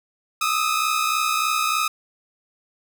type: tone pair together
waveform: sawtooth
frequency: 1231.7 / 1295 Hz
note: D#6 / E6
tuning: -18 / -31 cents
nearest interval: minor second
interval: 87 cents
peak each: -19 dBFS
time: 0.41-1.88 s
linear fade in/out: 5 ms
effects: none